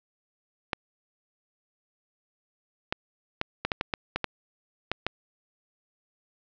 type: clicks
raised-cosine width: 0.3 ms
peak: -10 dBFS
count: 11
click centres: 0.732 / 2.925 / 3.414 / 3.65 / 3.718 / 3.811 / 3.938 / 4.16 / 4.243 / 4.916 / 5.066 s
effects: low-pass 5000 Hz 12 dB/octave